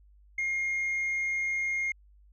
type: tone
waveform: sine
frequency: 2133 Hz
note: C7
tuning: 33 cents sharp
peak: -25 dBFS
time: 0.38-1.92 s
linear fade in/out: 5 ms
effects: tanh soft clip ceiling -26 dBFS + added 50 Hz sine -55 dBFS peak until 2.32 s